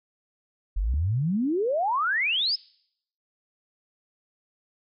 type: exponential sweep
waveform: sine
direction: up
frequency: 41.9 to 5274 Hz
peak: -22 dBFS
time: 0.76-2.56 s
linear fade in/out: 10 ms
type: click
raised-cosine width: 5 ms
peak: -26 dBFS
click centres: 0.939 s
effects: noise-tail reverb RT60 0.7 s tail -24 dB re dry